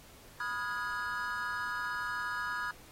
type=chord; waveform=triangle; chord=F half-diminished seventh; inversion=second; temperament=equal with one note detuned; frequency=987.8 / 1244.5 / 1432.9 / 1661.2 Hz; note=Cb6 / Eb6 / F6 / Ab6; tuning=0 / 0 / +44 / 0 cents; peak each=-39 / -38 / -37 / -36 dBFS; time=0.4-2.71 s; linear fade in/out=2 ms; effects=pink hiss -56 dBFS RMS until 2.91 s + AAC 48 kbps